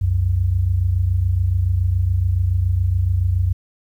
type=tone pair together; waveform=sine; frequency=65.41 / 92.5 Hz; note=C2 / F#2; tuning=0 / 0 cents; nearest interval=tritone; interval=600 cents; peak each=-21 / -16 dBFS; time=0.01-3.53 s; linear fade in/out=10 ms; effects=9-bit